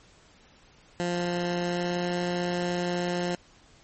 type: tone with pitch glide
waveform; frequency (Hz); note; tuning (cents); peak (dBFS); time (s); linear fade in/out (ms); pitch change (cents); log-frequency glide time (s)
15% pulse; 175.2 to 176.42; F3 to F3; +6 to +18; -20; 1-3.35; 0; +12; 1.63-2.07
effects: pink hiss -57 dBFS RMS until 3.83 s + MP3 32 kbps